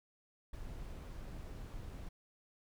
brown noise with ADSR envelope, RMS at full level -44 dBFS, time 0.53-2.09 s, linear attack 6 ms, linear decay 36 ms, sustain -2 dB, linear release 5 ms, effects none

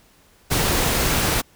pink noise, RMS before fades -20 dBFS, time 0.5-1.42 s, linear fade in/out 20 ms, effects pink hiss -55 dBFS RMS until 1.55 s

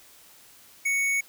sine tone with hard clipping, 2222 Hz, C#7, 4 cents sharp, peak -24 dBFS, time 0.85-1.21 s, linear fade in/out 10 ms, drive 13 dB, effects white hiss -53 dBFS RMS until 1.28 s

